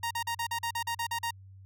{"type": "tone bursts", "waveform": "sawtooth", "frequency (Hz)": 932.3, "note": "A#5", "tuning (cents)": 0, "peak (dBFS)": -26, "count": 11, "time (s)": [0.03, 1.308], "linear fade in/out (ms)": 5, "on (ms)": 78, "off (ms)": 42, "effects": ["added 96 Hz sine -48 dBFS peak until 1.65 s"]}